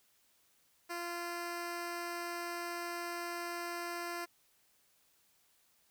10% pulse tone, 345.6 Hz, F4, 18 cents flat, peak -30 dBFS, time 0.89-4.26 s, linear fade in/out 20 ms, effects white hiss -71 dBFS RMS until 5.9 s

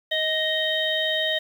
harmonic tone with a mistuned harmonic, 622.3 Hz, D#5, in tune, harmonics 1 / 3 / 5 / 6, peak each -27 / -27 / -27 / -27 dBFS, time 0.11-1.39 s, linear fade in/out 10 ms, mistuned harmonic 1, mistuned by +16 cents, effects 8-bit

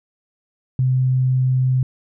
sine tone, 129 Hz, C3, 24 cents flat, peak -14 dBFS, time 0.79-1.83 s, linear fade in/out 2 ms, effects none

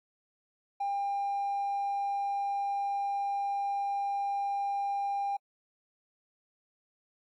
triangle tone, 800 Hz, G5, 35 cents sharp, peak -26 dBFS, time 0.8-5.37 s, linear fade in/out 10 ms, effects tanh soft clip ceiling -25 dBFS + AAC 64 kbps

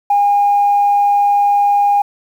sine tone, 813 Hz, G#5, 37 cents flat, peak -8 dBFS, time 0.1-2.02 s, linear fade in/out 5 ms, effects tanh soft clip ceiling -5 dBFS + 7-bit

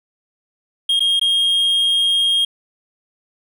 triangle tone with dropouts, 3241 Hz, G#7, 43 cents flat, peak -12 dBFS, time 0.89-2.45 s, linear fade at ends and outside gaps 5 ms, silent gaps 0.995-1.004 / 1.196-1.213 s, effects none

